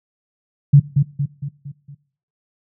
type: tone with echo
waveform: sine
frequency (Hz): 142.1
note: C#3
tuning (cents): +43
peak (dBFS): -4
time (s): 0.73-0.8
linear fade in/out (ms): 10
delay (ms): 230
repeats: 5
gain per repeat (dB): -6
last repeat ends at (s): 1.95
effects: noise-tail reverb RT60 0.5 s tail -20 dB re dry